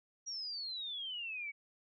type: exponential sweep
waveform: sine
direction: down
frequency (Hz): 5750 to 2231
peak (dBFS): -39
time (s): 0.26-1.52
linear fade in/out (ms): 20
effects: none